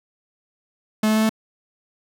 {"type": "tone with pitch steps", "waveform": "45% pulse", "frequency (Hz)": [215.7, 217.1, 218.5, 219.9], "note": ["A3", "A3", "A3", "A3"], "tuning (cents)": [-34, -23, -12, -1], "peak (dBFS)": -16, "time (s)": [1.03, 1.294], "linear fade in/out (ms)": 5, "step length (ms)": 66, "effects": []}